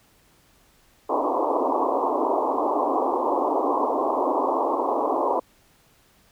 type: band-pass noise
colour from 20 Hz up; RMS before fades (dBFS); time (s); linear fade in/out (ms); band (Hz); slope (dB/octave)
white; -23; 1.09-5.4; 10; 260 to 1100; 96
effects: pink hiss -59 dBFS RMS until 6.31 s